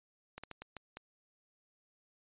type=slowing click train; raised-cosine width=0.3 ms; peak=-28 dBFS; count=6; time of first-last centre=0.38-0.97 s; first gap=56 ms; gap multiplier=1.38; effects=resampled to 8000 Hz